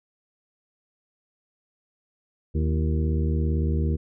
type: harmonic tone with a mistuned harmonic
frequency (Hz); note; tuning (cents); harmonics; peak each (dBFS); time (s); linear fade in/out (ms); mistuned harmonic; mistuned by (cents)
77.8; D#2; 0; 1 / 2 / 3 / 4 / 5 / 6; -22 / -28 / -32 / -34 / -36 / -38; 2.54-3.97; 20; 4; +100
effects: none